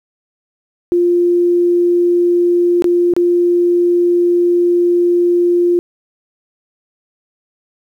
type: tone with dropouts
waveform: sine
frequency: 349.8 Hz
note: F4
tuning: 3 cents sharp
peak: -9 dBFS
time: 0.92-5.79 s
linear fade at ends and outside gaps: 0 ms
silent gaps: 2.822-2.843 / 3.137-3.165 s
effects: 8-bit